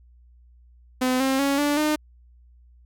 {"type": "tone with pitch steps", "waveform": "sawtooth", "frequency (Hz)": [255, 266.4, 278.4, 290.9, 303.9], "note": ["C4", "C4", "C#4", "D4", "D#4"], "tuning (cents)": [-44, 31, 8, -16, -41], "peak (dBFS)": -16, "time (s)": [1.01, 1.96], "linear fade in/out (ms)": 10, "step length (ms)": 190, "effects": ["added 60 Hz sine -50 dBFS peak until 2.85 s"]}